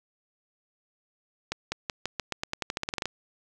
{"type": "accelerating click train", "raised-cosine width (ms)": 0.2, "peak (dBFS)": -12, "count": 17, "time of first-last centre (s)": [1.52, 3.056], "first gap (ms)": 200, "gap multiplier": 0.89, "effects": []}